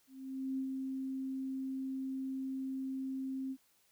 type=tone with ADSR envelope; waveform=sine; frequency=265.2 Hz; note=C4; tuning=23 cents sharp; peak=-33 dBFS; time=0.07-3.57 s; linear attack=510 ms; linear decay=87 ms; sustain=-3 dB; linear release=57 ms; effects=white hiss -71 dBFS RMS until 3.91 s